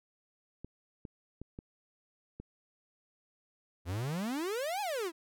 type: clicks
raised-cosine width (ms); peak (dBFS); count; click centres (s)
3; -30; 5; 0.646 / 1.052 / 1.416 / 1.589 / 2.4
type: exponential two-way sweep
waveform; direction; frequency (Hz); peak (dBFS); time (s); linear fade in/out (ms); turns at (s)
45% pulse; up then down; 80.7 to 863 to 311.4; -33; 3.85-5.12; 50; 4.81
effects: none